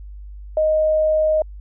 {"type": "tone", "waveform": "sine", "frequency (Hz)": 622.3, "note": "D#5", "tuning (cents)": 0, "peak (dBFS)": -14, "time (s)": [0.57, 1.42], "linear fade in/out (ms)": 2, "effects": ["added 50 Hz sine -33 dBFS peak until 1.6 s"]}